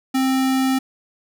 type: tone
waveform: square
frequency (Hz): 263.4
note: C4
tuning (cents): +12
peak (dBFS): -17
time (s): 0.14-0.79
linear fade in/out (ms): 10
effects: none